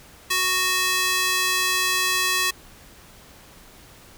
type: tone with high-pass filter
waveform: square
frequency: 370 Hz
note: F#4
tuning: in tune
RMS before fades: -22 dBFS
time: 0.3-2.51 s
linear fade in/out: 10 ms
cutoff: 1800 Hz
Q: 0.73
effects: pink hiss -48 dBFS RMS until 4.17 s